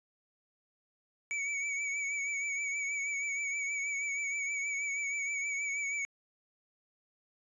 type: tone with vibrato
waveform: square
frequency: 2268 Hz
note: C#7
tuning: 39 cents sharp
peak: -33 dBFS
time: 1.31-6.05 s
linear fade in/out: 0 ms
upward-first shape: triangle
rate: 6.3 Hz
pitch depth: 54 cents each way
effects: resampled to 22050 Hz